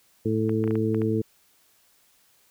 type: harmonic tone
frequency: 110 Hz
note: A2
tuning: in tune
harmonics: 1 / 2 / 3 / 4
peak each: -27 / -27 / -27 / -27 dBFS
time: 0.25-1.22 s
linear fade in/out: 10 ms
type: clicks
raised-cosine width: 0.5 ms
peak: -23 dBFS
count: 7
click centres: 0.494 / 0.64 / 0.677 / 0.709 / 0.755 / 0.946 / 1.018 s
effects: white hiss -62 dBFS RMS until 2.5 s